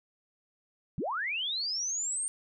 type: linear sweep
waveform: sine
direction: up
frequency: 109.5 to 8850 Hz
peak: -30 dBFS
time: 0.98-2.28 s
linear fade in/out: 0 ms
effects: none